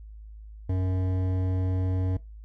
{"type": "tone with hard clipping", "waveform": "sine", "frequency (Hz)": 92.8, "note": "F#2", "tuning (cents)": 6, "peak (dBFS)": -26, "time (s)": [0.69, 2.17], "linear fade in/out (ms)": 5, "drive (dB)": 13, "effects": ["noise-tail reverb RT60 0.2 s tail -18 dB re dry", "added 53 Hz sine -41 dBFS peak until 2.44 s"]}